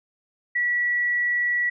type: tone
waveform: sine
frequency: 1941 Hz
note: B6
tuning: 31 cents flat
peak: -20 dBFS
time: 0.55-1.7 s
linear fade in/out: 10 ms
effects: none